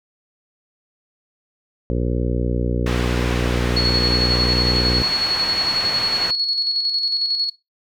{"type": "harmonic tone", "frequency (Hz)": 60.3, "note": "B1", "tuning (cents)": -41, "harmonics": [1, 2, 3, 4, 5, 6, 7, 8, 9], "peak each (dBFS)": [-22, -25, -27, -28, -29, -30, -30, -31, -32], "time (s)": [1.9, 5.02], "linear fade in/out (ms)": 0}
{"type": "low-pass noise", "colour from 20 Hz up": "white", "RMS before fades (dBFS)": -28, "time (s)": [2.86, 6.31], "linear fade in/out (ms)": 5, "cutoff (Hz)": 2600, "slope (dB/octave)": 12}
{"type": "tone with tremolo", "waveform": "sine", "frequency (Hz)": 4355, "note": "C#8", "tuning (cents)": -31, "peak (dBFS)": -16, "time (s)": [3.76, 7.5], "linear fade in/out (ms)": 10, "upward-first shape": "square", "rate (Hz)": 11, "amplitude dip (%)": 40}
{"effects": ["noise-tail reverb RT60 0.2 s tail -17 dB re dry"]}